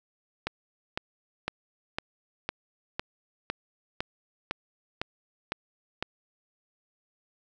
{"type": "click train", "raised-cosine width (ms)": 0.3, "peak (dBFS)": -13, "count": 12, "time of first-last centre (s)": [0.47, 6.026], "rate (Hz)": 1.98, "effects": []}